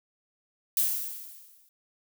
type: noise with exponential decay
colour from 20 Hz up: violet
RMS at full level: -23 dBFS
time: 0.77-1.69 s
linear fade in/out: 2 ms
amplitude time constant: 200 ms
effects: none

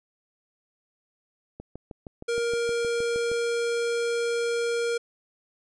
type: click train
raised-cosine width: 2 ms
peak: -25 dBFS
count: 12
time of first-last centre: 1.6-3.316 s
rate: 6.41 Hz
type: tone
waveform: square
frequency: 469.6 Hz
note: A#4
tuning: 13 cents sharp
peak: -25 dBFS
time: 2.28-4.98 s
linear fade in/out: 10 ms
effects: resampled to 22050 Hz

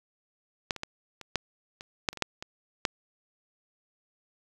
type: clicks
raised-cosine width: 0.2 ms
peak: -10 / -22 / -16 / -25 / -9 / -24 / -7 / -26 / -23 / -7 / -20 / -7 dBFS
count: 12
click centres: 0.708 / 0.763 / 0.834 / 1.213 / 1.357 / 1.809 / 2.088 / 2.13 / 2.173 / 2.223 / 2.425 / 2.852 s
effects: 8-bit

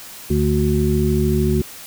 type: harmonic tone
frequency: 73.42 Hz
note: D2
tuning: in tune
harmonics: 1 / 2 / 3 / 5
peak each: -20 / -20 / -20 / -20 dBFS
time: 0.3-1.62 s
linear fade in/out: 5 ms
effects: white hiss -37 dBFS RMS until 1.86 s

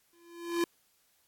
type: tone with exponential growth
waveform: square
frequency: 341.5 Hz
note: F4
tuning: 39 cents flat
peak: -25 dBFS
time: 0.13-0.64 s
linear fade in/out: 2 ms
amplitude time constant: 110 ms
effects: white hiss -70 dBFS RMS until 1.27 s + AAC 64 kbps

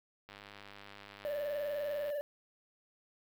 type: click train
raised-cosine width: 0.3 ms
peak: -34 dBFS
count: 184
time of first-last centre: 0.29-2.102 s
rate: 101 Hz
type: tone with vibrato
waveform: triangle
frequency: 583 Hz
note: D5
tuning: 13 cents flat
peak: -32 dBFS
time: 1.25-2.21 s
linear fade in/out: 0 ms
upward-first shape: triangle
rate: 20 Hz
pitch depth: 69 cents each way
effects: 9-bit

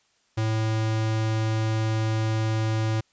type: tone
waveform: square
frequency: 110.2 Hz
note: A2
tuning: 3 cents sharp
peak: -23 dBFS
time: 0.37-3.01 s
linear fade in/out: 10 ms
effects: white hiss -66 dBFS RMS until 3.12 s + resampled to 16000 Hz

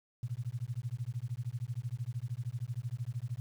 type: tone with tremolo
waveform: sine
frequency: 120.2 Hz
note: B2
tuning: 46 cents flat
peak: -31 dBFS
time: 0.23-3.4 s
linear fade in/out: 0 ms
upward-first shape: sine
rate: 13 Hz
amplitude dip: 100%
effects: 10-bit

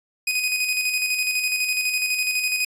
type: tone with tremolo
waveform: sawtooth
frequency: 2498 Hz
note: D#7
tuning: 6 cents sharp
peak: -16 dBFS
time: 0.27-2.65 s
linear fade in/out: 5 ms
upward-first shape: square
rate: 12 Hz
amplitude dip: 40%
effects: resampled to 32000 Hz

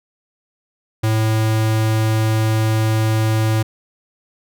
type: tone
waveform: square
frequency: 110 Hz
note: A2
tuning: in tune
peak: -15 dBFS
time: 1.03-3.63 s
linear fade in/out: 10 ms
effects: none

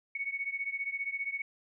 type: beating tone pair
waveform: sine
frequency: 2217 / 2232 Hz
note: C#7 / C#7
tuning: 0 / +11 cents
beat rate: 15 Hz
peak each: -35 / -37 dBFS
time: 0.15-1.42 s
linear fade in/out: 5 ms
effects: none

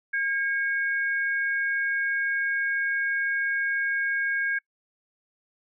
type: tone pair together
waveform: sine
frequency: 1620.5 / 2217 Hz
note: G#6 / C#7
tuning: -43 / 0 cents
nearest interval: perfect fourth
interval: 543 cents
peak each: -24 / -32 dBFS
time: 0.13-4.59 s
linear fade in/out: 10 ms
effects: noise-tail reverb RT60 0.1 s tail -26 dB re dry

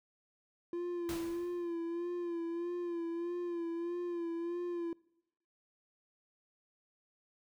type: tone with vibrato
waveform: triangle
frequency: 343.1 Hz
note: F4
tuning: 31 cents flat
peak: -33 dBFS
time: 0.73-4.93 s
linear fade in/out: 2 ms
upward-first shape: sine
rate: 1.6 Hz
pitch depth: 44 cents each way
type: noise with exponential decay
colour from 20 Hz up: pink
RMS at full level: -41 dBFS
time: 1.09-1.74 s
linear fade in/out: 0 ms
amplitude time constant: 140 ms
effects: noise-tail reverb RT60 0.9 s tail -25 dB re dry

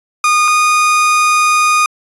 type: tone pair in turn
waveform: 30% pulse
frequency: 1225 / 1230.2 Hz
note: D#6 / D#6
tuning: -27 / -20 cents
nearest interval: unison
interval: 7 cents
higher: second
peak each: -6 dBFS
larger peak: neither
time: 0.24-0.48 / 0.48-1.86 s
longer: second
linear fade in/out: 2 ms
effects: resampled to 24000 Hz

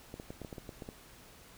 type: clicks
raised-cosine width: 2 ms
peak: -29 dBFS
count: 10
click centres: 0.141 / 0.199 / 0.305 / 0.417 / 0.448 / 0.528 / 0.582 / 0.692 / 0.822 / 0.889 s
effects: pink hiss -56 dBFS RMS until 1.57 s

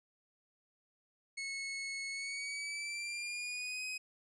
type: tone with pitch glide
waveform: sawtooth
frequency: 2192 to 2518 Hz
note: C#7 to D#7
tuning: -20 to +20 cents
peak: -35 dBFS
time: 1.37-3.98 s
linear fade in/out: 10 ms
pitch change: +240 cents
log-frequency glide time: 2.1-3.85 s
effects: resampled to 22050 Hz

